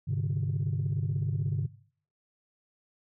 sine tone cluster, 101.8 / 132.1 / 148.5 Hz, G#2 / C3 / D3, -34 / +17 / +20 cents, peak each -30 dBFS, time 0.07-1.67 s, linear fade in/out 20 ms, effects noise-tail reverb RT60 0.5 s tail -18 dB re dry + tanh soft clip ceiling -22 dBFS

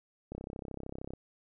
click train, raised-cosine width 2 ms, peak -27 dBFS, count 28, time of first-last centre 0.32-1.136 s, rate 33.1 Hz, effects none

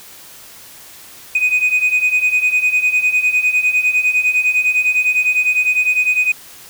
sine beating tone pair, 2489 / 2498.9 Hz, D#7 / D#7, 0 / +7 cents, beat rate 9.9 Hz, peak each -15 / -12 dBFS, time 1.35-6.32 s, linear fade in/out 5 ms, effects tanh soft clip ceiling -9 dBFS + white hiss -39 dBFS RMS until 6.69 s

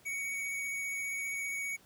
square tone with vibrato, 2239 Hz, C#7, 17 cents sharp, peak -35 dBFS, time 0.05-1.77 s, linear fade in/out 20 ms, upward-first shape sine, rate 15 Hz, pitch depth 12 cents each way, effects pink hiss -62 dBFS RMS until 1.85 s + high-pass 80 Hz 12 dB/octave

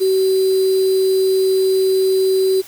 sine tone with sample-and-hold, 379.8 Hz, F#4, 45 cents sharp, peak -12 dBFS, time 0-2.62 s, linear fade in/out 20 ms, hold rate 4410 Hz, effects white hiss -39 dBFS RMS until 2.67 s

